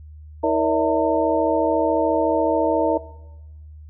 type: tone cluster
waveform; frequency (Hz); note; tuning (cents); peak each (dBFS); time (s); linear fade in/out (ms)
sine; 319.7 / 470.2 / 575 / 649 / 906; D#4 / A#4 / D5 / E5 / A#5; +47 / +15 / -37 / -27 / -50; -23; 0.43-2.98; 10
effects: noise-tail reverb RT60 1.0 s tail -18 dB re dry + added 76 Hz sine -38 dBFS peak until 3.89 s